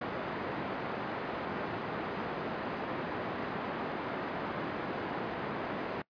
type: band-pass noise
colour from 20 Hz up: pink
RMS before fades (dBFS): -37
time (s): 0.01-6.02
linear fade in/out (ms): 5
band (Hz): 210 to 1600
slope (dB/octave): 12
effects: noise-tail reverb RT60 0.1 s tail -22 dB re dry + resampled to 11025 Hz